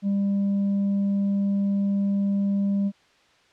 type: tone with tanh clipping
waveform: sine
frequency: 199.1 Hz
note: G3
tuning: 27 cents sharp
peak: -21 dBFS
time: 0.02-2.92 s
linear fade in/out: 50 ms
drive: 2 dB
effects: white hiss -59 dBFS RMS until 3.52 s + low-pass 4000 Hz 12 dB/octave